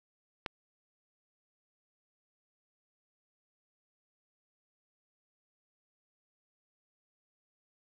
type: click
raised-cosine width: 0.3 ms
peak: -18 dBFS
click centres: 0.462 s
effects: none